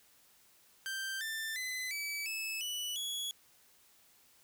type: tone with pitch steps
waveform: sawtooth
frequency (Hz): 1568 / 1780.5 / 2022 / 2296 / 2607 / 2960 / 3361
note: G6 / A6 / B6 / D7 / E7 / F#7 / G#7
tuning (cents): 0 / +20 / +40 / -40 / -20 / 0 / +20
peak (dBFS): -33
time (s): 0.86-3.31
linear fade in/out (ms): 0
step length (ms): 350
effects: white hiss -65 dBFS RMS until 4.43 s